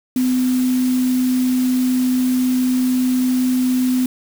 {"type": "tone in noise", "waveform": "sine", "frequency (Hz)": 253.6, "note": "B3", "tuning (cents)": 46, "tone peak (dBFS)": -14, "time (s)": [0.16, 4.06], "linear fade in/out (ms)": 2, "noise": "white", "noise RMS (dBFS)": -32, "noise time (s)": [0.16, 4.06], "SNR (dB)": 15, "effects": []}